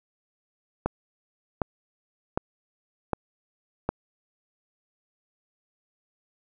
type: click train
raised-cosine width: 1 ms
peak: -10 dBFS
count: 5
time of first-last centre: 0.86-3.89 s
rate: 1.32 Hz
effects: none